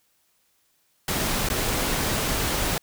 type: noise with dropouts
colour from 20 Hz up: pink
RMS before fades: -25 dBFS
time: 1.08-2.78 s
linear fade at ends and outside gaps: 2 ms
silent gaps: 1.488-1.5 s
effects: white hiss -67 dBFS RMS until 2.82 s